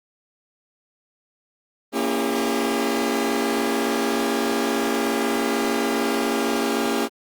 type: chord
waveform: sawtooth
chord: A# diminished seventh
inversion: none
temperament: just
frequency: 233.1 / 279.7 / 335.6 / 402.8 Hz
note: A#3 / C#4 / E4 / G4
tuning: 0 / +16 / +31 / +47 cents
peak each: -22 / -22 / -25 / -21 dBFS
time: 1.92-7.09 s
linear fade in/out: 50 ms
effects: Opus 24 kbps